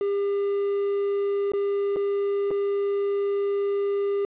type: tone with dropouts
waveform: triangle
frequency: 401.4 Hz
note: G4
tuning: 41 cents sharp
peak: -20 dBFS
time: 0.01-4.25 s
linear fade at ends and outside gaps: 1 ms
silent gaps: 1.519-1.535 / 1.961-1.967 / 2.507-2.512 s
effects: resampled to 8000 Hz + 9-bit